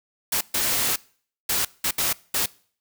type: noise bursts at uneven times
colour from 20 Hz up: white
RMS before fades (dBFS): -23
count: 6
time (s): 0.32-0.41 / 0.54-0.96 / 1.49-1.65 / 1.84-1.91 / 1.98-2.13 / 2.34-2.46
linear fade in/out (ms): 5
effects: noise-tail reverb RT60 0.5 s tail -23 dB re dry